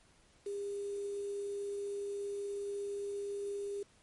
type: tone with quantisation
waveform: sine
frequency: 403.2 Hz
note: G4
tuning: 49 cents sharp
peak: -36 dBFS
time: 0.46-3.83 s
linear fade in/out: 5 ms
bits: 9
effects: pink hiss -66 dBFS RMS until 4.02 s + MP3 48 kbps